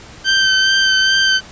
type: tone with vibrato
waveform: 20% pulse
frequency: 1552 Hz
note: G6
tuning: 18 cents flat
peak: -6 dBFS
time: 0.24-1.41 s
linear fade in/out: 50 ms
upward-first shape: sine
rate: 2.4 Hz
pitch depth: 18 cents each way
effects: pink hiss -38 dBFS RMS until 1.51 s + resampled to 16000 Hz